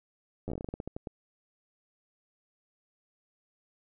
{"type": "slowing click train", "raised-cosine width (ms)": 2, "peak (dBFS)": -23, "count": 15, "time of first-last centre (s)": [0.48, 1.072], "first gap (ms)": 10, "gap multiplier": 1.2, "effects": []}